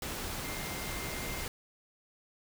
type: tone in noise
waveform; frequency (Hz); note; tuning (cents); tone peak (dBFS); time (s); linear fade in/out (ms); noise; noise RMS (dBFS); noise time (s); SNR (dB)
sine; 2103; C7; +8; -45; 0.44-1.45; 2; pink; -38; 0.02-1.48; -10
effects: none